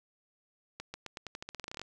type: accelerating click train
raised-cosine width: 0.2 ms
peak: -23 dBFS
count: 17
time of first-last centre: 0.8-1.816 s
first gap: 140 ms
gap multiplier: 0.88
effects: none

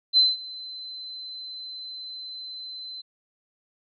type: tone with ADSR envelope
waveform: sine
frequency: 4058 Hz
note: B7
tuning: 46 cents sharp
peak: -13 dBFS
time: 0.13-3.02 s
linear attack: 45 ms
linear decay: 190 ms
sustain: -22 dB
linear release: 17 ms
effects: none

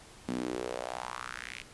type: tone with high-pass filter sweep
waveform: sawtooth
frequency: 61.74 Hz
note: B1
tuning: in tune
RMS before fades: -38 dBFS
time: 0.28-1.62 s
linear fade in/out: 5 ms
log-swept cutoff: 220 to 2500 Hz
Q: 3.3
effects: pink hiss -53 dBFS RMS until 1.73 s + resampled to 24000 Hz

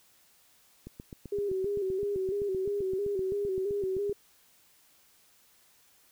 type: click train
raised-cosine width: 3 ms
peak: -29 dBFS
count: 26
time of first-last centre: 0.87-4.096 s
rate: 7.75 Hz
type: tone with vibrato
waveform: sine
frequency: 392 Hz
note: G4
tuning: in tune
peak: -28 dBFS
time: 1.32-4.13 s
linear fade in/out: 5 ms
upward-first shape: square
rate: 3 Hz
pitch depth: 62 cents each way
effects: white hiss -63 dBFS RMS until 6.11 s

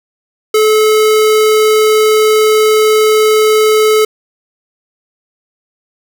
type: tone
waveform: square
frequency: 431.6 Hz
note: A4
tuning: 33 cents flat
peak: -7 dBFS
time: 0.54-4.05 s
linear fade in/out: 5 ms
effects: none

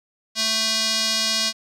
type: tone with band-pass filter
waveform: square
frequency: 221.2 Hz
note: A3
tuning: 9 cents sharp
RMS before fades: -22 dBFS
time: 0.35-1.53 s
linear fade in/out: 50 ms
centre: 4800 Hz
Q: 2.5
effects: none

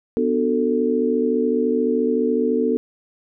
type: chord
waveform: sine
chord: B minor seventh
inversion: none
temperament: just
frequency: 246.9 / 296.3 / 370.4 / 444.5 Hz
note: B3 / D4 / F#4 / A4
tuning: 0 / +15 / +2 / +18 cents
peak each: -21 / -25 / -26 / -20 dBFS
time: 0.17-2.77 s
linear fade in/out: 0 ms
effects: none

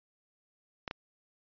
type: clicks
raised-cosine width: 0.3 ms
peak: -20 dBFS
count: 2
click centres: 0.878 / 0.911 s
effects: resampled to 11025 Hz

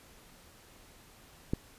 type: click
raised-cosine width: 3 ms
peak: -16 dBFS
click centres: 1.535 s
effects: pink hiss -57 dBFS RMS until 1.78 s + resampled to 32000 Hz

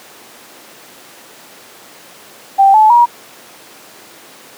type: tone with pitch steps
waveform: sine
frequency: 784 / 864.9 / 954.1 Hz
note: G5 / A5 / A#5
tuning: 0 / -30 / +40 cents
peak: -4 dBFS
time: 2.58-3.06 s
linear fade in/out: 20 ms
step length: 160 ms
effects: pink hiss -38 dBFS RMS until 4.57 s + high-pass 300 Hz 12 dB/octave

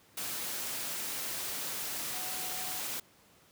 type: tone in noise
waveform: sine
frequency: 742 Hz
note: F#5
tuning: 5 cents sharp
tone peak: -47 dBFS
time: 2.13-2.8 s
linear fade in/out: 5 ms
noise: white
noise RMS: -37 dBFS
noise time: 0.17-3 s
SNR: -13 dB
effects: pink hiss -62 dBFS RMS until 3.51 s + high-pass 100 Hz 12 dB/octave

